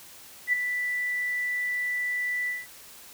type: tone with ADSR envelope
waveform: sine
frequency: 1975.5 Hz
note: B6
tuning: in tune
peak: -18 dBFS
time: 0.47-2.67 s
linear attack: 59 ms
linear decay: 10 ms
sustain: -8 dB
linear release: 190 ms
effects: white hiss -48 dBFS RMS until 3.13 s